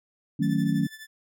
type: chord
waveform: sine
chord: D# half-diminished seventh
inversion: none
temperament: equal with one note detuned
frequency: 155.56 / 185 / 220.8 / 277.2 Hz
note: D#3 / F#3 / A3 / C#4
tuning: 0 / 0 / +6 / 0 cents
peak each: -27 dBFS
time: 0.39-0.87 s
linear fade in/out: 10 ms
type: tone with tremolo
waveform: sawtooth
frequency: 1752 Hz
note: A6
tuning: 8 cents flat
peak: -35 dBFS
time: 0.42-1.07 s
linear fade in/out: 10 ms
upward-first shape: triangle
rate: 12 Hz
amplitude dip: 80%
effects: none